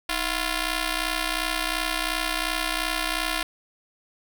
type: ring-modulated tone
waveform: 5% pulse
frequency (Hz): 346.6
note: F4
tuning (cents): -13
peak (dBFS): -10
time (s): 0.09-3.43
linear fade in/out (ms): 5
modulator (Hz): 378
effects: none